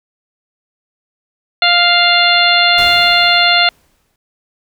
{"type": "harmonic tone", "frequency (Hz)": 699, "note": "F5", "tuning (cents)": 1, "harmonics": [1, 2, 3, 4, 5, 6], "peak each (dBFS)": [-15, -15, -15, -15, -15, -15], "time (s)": [1.62, 3.69], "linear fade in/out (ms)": 2}
{"type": "noise with exponential decay", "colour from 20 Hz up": "pink", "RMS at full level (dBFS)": -25, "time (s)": [2.78, 4.16], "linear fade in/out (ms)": 2, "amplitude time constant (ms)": 300}
{"effects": []}